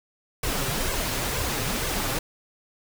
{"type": "noise with flanger", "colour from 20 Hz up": "pink", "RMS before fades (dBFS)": -27, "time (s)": [0.43, 2.19], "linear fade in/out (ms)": 5, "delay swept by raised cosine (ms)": [1.8, 7.7], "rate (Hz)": 2.1, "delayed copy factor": 0.7, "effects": []}